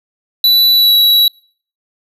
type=tone with pitch glide; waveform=square; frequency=3961 to 3911 Hz; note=B7 to B7; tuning=+4 to -18 cents; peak=-7 dBFS; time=0.44-1.28 s; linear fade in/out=2 ms; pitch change=-22 cents; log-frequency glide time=0.72-0.95 s; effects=noise-tail reverb RT60 0.5 s tail -26 dB re dry